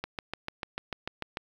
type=click train; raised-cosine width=0.3 ms; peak=-17 dBFS; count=10; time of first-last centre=0.04-1.371 s; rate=6.76 Hz; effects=8-bit